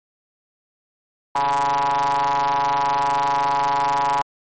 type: ring-modulated tone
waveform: square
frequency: 69.3 Hz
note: C#2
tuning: in tune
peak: -15 dBFS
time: 1.35-4.22 s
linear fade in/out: 5 ms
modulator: 913 Hz
effects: MP3 32 kbps